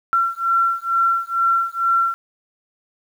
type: beating tone pair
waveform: sine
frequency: 1358 / 1360.2 Hz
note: F6 / F6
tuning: -49 / -46 cents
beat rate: 2.2 Hz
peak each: -19 dBFS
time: 0.13-2.14 s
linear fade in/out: 0 ms
effects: 8-bit